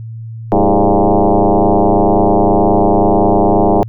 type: tone with frequency modulation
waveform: sine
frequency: 189.3 Hz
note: F#3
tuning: 40 cents sharp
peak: -7 dBFS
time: 0.52-3.83 s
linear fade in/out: 0 ms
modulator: 102 Hz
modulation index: 6.5
effects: added 113 Hz sine -24 dBFS peak until 3.88 s